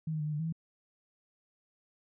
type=tone with pitch steps; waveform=sine; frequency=158.5 / 155.5 / 150.4 / 152.5 / 148.4 / 161.5 / 163.1 Hz; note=D#3 / D#3 / D3 / D#3 / D3 / E3 / E3; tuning=+32 / -1 / +42 / -34 / +18 / -35 / -18 cents; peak=-31 dBFS; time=0.07-0.525 s; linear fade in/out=5 ms; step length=65 ms; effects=none